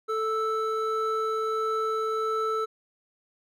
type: tone pair together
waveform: triangle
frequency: 440 / 1318.5 Hz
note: A4 / E6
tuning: 0 / 0 cents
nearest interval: octave + perfect fifth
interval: 1900 cents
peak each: -26 dBFS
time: 0.08-2.66 s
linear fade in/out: 20 ms
effects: none